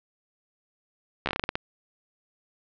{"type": "slowing click train", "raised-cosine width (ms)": 0.3, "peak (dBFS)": -10, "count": 10, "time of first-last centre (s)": [1.26, 1.555], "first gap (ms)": 13, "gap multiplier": 1.22, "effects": ["low-pass 4000 Hz 12 dB/octave"]}